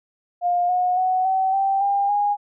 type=tone with pitch steps; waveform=sine; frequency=707 / 724.8 / 743 / 761.7 / 780.8 / 800.5 / 820.6 Hz; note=F5 / F#5 / F#5 / G5 / G5 / G5 / G#5; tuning=+21 / -36 / +7 / -50 / -7 / +36 / -21 cents; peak=-17 dBFS; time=0.41-2.37 s; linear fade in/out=50 ms; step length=280 ms; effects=none